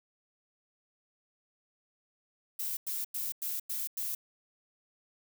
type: noise bursts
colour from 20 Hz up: violet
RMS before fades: -35 dBFS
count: 6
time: 2.59-4.15 s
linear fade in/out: 5 ms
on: 180 ms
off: 96 ms
effects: none